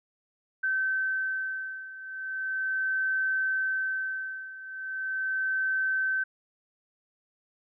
sine beating tone pair, 1540 / 1540.38 Hz, G6 / G6, -31 / -31 cents, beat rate 0.38 Hz, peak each -32 / -29 dBFS, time 0.63-6.24 s, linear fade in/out 10 ms, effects none

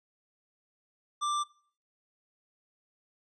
square tone, 1180 Hz, D6, 8 cents sharp, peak -29 dBFS, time 1.21-1.44 s, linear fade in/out 20 ms, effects noise-tail reverb RT60 0.5 s tail -21 dB re dry + resampled to 22050 Hz

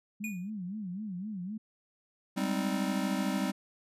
sine tone with vibrato, 196 Hz, G3, in tune, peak -35 dBFS, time 0.2-1.58 s, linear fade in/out 10 ms, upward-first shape sine, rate 3.9 Hz, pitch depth 190 cents each way
square tone with exponential decay, 2456 Hz, D#7, 23 cents flat, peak -34 dBFS, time 0.24-0.5 s, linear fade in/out 2 ms, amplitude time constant 56 ms
square chord, Ab major seventh, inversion third, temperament just, 194.67 / 207.7 / 259.6 / 311.5 Hz, G3 / Ab3 / C4 / Eb4, -12 / 0 / -13 / +2 cents, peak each -33 / -38 / -35 / -38 dBFS, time 2.36-3.52 s, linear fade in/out 20 ms
effects resampled to 32000 Hz

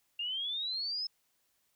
sine exponential sweep, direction up, 2780 to 5230 Hz, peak -33 dBFS, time 0.19-1.07 s, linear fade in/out 5 ms, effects white hiss -75 dBFS RMS until 1.75 s

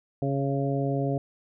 harmonic tone with a mistuned harmonic, 138.59 Hz, C#3, in tune, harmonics 1 / 2 / 3 / 4 / 5, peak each -27 / -30 / -32 / -33 / -34 dBFS, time 0.22-1.18 s, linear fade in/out 2 ms, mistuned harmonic 5, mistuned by -20 cents, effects none

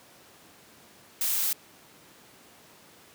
blue noise, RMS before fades -27 dBFS, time 1.21-1.53 s, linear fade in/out 2 ms, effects pink hiss -54 dBFS RMS until 3.14 s + high-pass 150 Hz 12 dB/octave

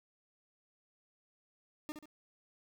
40% pulse tone with echo, 302.9 Hz, D#4, 46 cents flat, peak -38 dBFS, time 1.89-1.92 s, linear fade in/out 0 ms, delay 68 ms, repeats 2, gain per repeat -7 dB, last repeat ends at 2.056 s, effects 12-bit

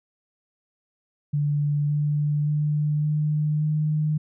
sine tone with pitch steps, 146.3 / 147.91 / 149.55 / 151.2 / 152.87 Hz, D3 / D3 / D3 / D#3 / D#3, -6 / +13 / +32 / -49 / -30 cents, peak -20 dBFS, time 1.33-4.18 s, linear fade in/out 10 ms, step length 570 ms, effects none

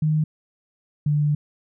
sine tone pair in turn, 154.3 / 148.06 Hz, D#3 / D3, -14 / +14 cents, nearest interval minor second, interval 72 cents, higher first, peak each -17 dBFS, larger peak neither, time 0.02-0.24 / 1.06-1.35 s, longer second, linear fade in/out 5 ms, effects none

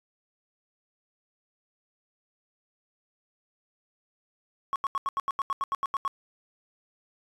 triangle tone bursts, 1100 Hz, C#6, 14 cents flat, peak -22 dBFS, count 13, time 4.73-6.078 s, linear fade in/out 0 ms, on 28 ms, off 82 ms, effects tanh soft clip ceiling -21 dBFS + resampled to 32000 Hz

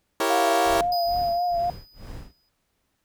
20% pulse chord, E diminished seventh, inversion none, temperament equal, 329.6 / 392 / 466.2 / 554.4 Hz, E4 / G4 / Bb4 / Db5, 0 / 0 / 0 / 0 cents, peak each -22 dBFS, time 0.2-0.81 s, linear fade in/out 2 ms
sine tone with vibrato, 698.5 Hz, F5, in tune, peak -21 dBFS, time 0.3-1.7 s, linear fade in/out 2 ms, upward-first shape triangle, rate 3.7 Hz, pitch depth 42 cents each way
brown noise with tremolo, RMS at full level -36 dBFS, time 0.65-2.36 s, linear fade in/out 10 ms, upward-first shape sine, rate 2.2 Hz, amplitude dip 100%
square tone with exponential decay, 4978 Hz, D#8, in tune, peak -28 dBFS, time 0.92-2.49 s, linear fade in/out 2 ms, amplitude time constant 340 ms
effects pink hiss -73 dBFS RMS until 3.04 s

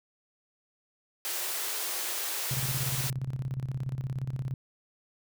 white high-pass noise, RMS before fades -33 dBFS, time 1.25-3.1 s, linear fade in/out 0 ms, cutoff 320 Hz, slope 96 dB/octave
sine tone with tremolo, 130.81 Hz, C3, in tune, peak -28 dBFS, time 2.51-4.54 s, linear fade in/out 2 ms, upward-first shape square, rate 17 Hz, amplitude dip 70%
effects none

